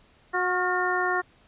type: harmonic tone with a mistuned harmonic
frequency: 363.9 Hz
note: F#4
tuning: 29 cents flat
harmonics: 1 / 2 / 3 / 4 / 5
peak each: -29 / -29 / -29 / -29 / -29 dBFS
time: 0.33-1.22 s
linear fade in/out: 20 ms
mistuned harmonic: 4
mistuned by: -50 cents
effects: pink hiss -59 dBFS RMS until 1.47 s + resampled to 8000 Hz